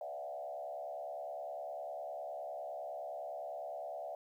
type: tone with frequency modulation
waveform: sine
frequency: 659.3 Hz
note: E5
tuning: in tune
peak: -40 dBFS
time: 0.01-4.15 s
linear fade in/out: 2 ms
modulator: 69.8 Hz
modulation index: 1.4
effects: 12-bit